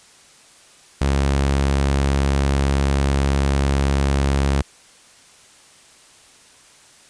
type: tone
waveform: sawtooth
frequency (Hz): 69.1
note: C#2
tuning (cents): -5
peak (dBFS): -12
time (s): 1.01-4.62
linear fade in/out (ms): 5
effects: white hiss -49 dBFS RMS until 7.09 s + resampled to 22050 Hz